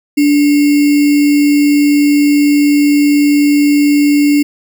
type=tone with sample-and-hold; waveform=sine; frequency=290.7 Hz; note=D4; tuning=18 cents flat; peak=-6 dBFS; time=0.17-4.43 s; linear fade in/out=10 ms; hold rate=2450 Hz; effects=none

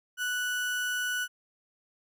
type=tone; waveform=35% pulse; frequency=1480 Hz; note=F#6; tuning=in tune; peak=-27 dBFS; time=0.17-1.28 s; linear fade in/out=50 ms; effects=none

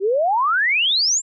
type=exponential sweep; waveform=sine; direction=up; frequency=370 to 7620 Hz; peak=-15 dBFS; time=0-1.22 s; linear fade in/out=50 ms; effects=none

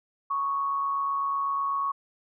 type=tone with amplitude modulation; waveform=sine; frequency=1108.7 Hz; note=C#6; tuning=in tune; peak=-23 dBFS; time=0.3-1.92 s; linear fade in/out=10 ms; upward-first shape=sine; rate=148 Hz; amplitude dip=40%; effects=none

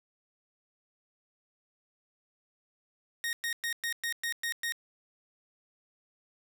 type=tone bursts; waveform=sawtooth; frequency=1862 Hz; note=A#6; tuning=2 cents flat; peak=-27 dBFS; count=8; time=3.24-4.722 s; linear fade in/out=0 ms; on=89 ms; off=110 ms; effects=none

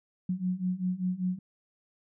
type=beating tone pair; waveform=sine; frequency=180 / 185.1 Hz; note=F#3 / F#3; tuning=-47 / +1 cents; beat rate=5.1 Hz; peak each=-32 / -30 dBFS; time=0.29-1.39 s; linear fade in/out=5 ms; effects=none

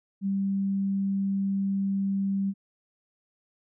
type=tone; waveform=sine; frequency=196 Hz; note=G3; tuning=in tune; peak=-24 dBFS; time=0.21-2.54 s; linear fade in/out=50 ms; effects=none

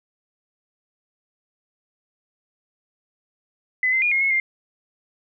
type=tone with pitch steps; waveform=sine; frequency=2016 / 2073 / 2432 / 2146 / 2181 / 2107 Hz; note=B6 / C7 / D#7 / C7 / C#7 / C7; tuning=+35 / -17 / -40 / +43 / -29 / +12 cents; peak=-17 dBFS; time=3.83-4.4 s; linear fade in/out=2 ms; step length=95 ms; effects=none

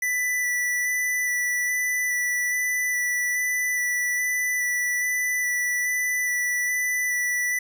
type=tone with vibrato; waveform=square; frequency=1975.5 Hz; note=B6; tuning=in tune; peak=-23 dBFS; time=0.02-7.59 s; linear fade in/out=5 ms; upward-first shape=square; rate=1.2 Hz; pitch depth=10 cents each way; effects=10-bit

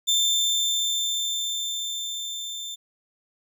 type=tone with level ramp; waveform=30% pulse; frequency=3563 Hz; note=A7; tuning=21 cents sharp; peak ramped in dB=-16 to -30 dBFS; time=0.07-2.76 s; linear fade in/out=20 ms; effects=none

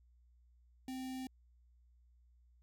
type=tone with notch filter; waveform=square; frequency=259.7 Hz; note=C4; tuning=13 cents flat; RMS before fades=-43 dBFS; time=0.88-1.27 s; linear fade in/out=2 ms; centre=1300 Hz; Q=1.4; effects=added 60 Hz sine -64 dBFS peak until 2.62 s

